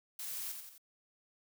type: noise with echo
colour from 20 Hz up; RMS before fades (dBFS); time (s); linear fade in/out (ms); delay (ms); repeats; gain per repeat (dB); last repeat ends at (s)
blue; -42; 0.19-0.52; 5; 87; 3; -5; 0.781
effects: none

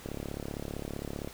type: click train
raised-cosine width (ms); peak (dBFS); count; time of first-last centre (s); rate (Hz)
2; -23; 44; 0.06-1.275; 35.4
effects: pink hiss -49 dBFS RMS until 1.33 s

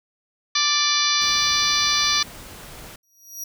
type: harmonic tone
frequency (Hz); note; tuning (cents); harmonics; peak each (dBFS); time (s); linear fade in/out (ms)
587.3; D5; 0; 2 / 3 / 4 / 5 / 6 / 7 / 8 / 9 / 10; -26 / -29 / -27 / -33 / -24 / -25 / -24 / -31 / -26; 0.55-2.23; 5
type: noise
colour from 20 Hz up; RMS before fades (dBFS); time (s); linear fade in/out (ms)
pink; -40; 1.21-2.96; 5
type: tone with exponential growth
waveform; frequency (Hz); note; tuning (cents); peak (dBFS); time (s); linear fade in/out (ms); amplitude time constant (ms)
sawtooth; 5750; F8; +50; -25; 3.03-3.44; 5; 88
effects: none

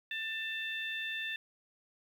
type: harmonic tone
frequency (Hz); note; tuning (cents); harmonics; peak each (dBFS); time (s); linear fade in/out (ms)
890; A5; +20; 2 / 3 / 4; -38 / -40 / -41; 0.11-1.36; 2
effects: 10-bit

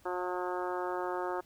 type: harmonic tone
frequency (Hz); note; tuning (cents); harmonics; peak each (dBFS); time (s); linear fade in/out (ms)
180.3; F#3; -45; 2 / 3 / 4 / 5 / 6 / 7 / 8 / 9; -36 / -40 / -40 / -39 / -44 / -42 / -48 / -48; 0.05-1.41; 10
effects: pink hiss -63 dBFS RMS until 1.45 s

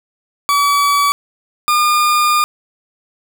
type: tone pair in turn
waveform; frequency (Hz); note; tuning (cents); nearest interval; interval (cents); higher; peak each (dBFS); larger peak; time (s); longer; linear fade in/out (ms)
40% pulse; 1143 / 1211; D6 / D#6; -47 / -47; minor second; 100; second; -10; neither; 0.49-1.12 / 1.68-2.44; second; 0
effects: none

